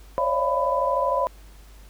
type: tone cluster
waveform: sine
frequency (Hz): 541 / 561 / 594 / 679 / 998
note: C#5 / C#5 / D5 / F5 / B5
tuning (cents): -42 / +21 / +20 / -49 / +18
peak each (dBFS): -26 / -29 / -29 / -29 / -23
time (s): 0.18-1.27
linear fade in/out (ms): 0
effects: added 50 Hz sine -44 dBFS peak until 1.89 s + pink hiss -54 dBFS RMS until 1.89 s